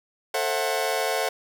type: chord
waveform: sawtooth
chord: F# half-diminished seventh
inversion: first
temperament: just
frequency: 444 / 532.8 / 666 / 740 Hz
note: A4 / C5 / E5 / F#5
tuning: +16 / +31 / +18 / 0 cents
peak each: -25 dBFS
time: 0.34-1.29 s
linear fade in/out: 5 ms
effects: none